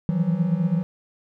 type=tone cluster; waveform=triangle; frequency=161.6 / 170.7 / 186.4 Hz; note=E3 / F3 / F#3; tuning=-34 / -39 / +13 cents; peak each=-22 dBFS; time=0.09-0.83 s; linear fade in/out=0 ms; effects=none